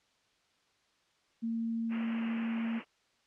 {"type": "tone", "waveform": "sine", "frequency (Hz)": 228.3, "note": "A#3", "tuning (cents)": -36, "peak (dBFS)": -31, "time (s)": [1.42, 2.8], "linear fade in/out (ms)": 20}
{"type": "band-pass noise", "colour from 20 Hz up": "white", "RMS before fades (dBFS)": -46, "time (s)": [1.89, 2.85], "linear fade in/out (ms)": 50, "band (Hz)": [160, 2900], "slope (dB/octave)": 96}
{"effects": ["white hiss -71 dBFS RMS until 3.26 s", "low-pass 5000 Hz 12 dB/octave"]}